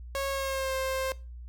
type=tone with pitch glide; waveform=sawtooth; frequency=548 to 527.5 Hz; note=C#5 to C5; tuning=-20 to +14 cents; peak=-25 dBFS; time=0.15-1.12 s; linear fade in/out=0 ms; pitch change=-66 cents; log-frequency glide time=0.29-0.74 s; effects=noise-tail reverb RT60 0.3 s tail -20 dB re dry + added 60 Hz sine -40 dBFS peak until 1.48 s